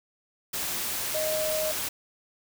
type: tone in noise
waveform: sine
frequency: 622.3 Hz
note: D#5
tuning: in tune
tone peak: -27 dBFS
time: 1.14-1.72 s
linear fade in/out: 10 ms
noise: white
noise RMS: -31 dBFS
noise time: 0.53-1.89 s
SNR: +1 dB
effects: none